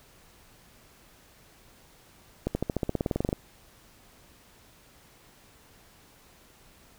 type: accelerating click train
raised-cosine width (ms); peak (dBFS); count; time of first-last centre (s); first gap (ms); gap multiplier
2; -13; 16; 2.47-3.329; 80; 0.95
effects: pink hiss -57 dBFS RMS until 6.98 s